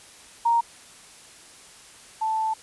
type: tone pair in turn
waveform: sine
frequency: 932.3 / 880 Hz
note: A#5 / A5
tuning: 0 / 0 cents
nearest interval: minor second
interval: 100 cents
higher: first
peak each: -17 / -22 dBFS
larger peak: first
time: 0.45-0.61 / 2.21-2.54 s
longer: second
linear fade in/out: 10 ms
effects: white hiss -48 dBFS RMS until 2.62 s + resampled to 24000 Hz